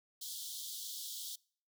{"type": "high-pass noise", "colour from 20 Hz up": "pink", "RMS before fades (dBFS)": -44, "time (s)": [0.21, 1.36], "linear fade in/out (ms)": 10, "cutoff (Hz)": 3200, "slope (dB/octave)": 96, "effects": ["noise-tail reverb RT60 0.5 s tail -25 dB re dry"]}